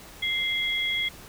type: tone pair together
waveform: sine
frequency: 2093 / 3322 Hz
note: C7 / G#7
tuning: 0 / 0 cents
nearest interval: minor sixth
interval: 800 cents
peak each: -27 dBFS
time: 0.22-1.09 s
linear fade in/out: 10 ms
effects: pink hiss -46 dBFS RMS until 1.28 s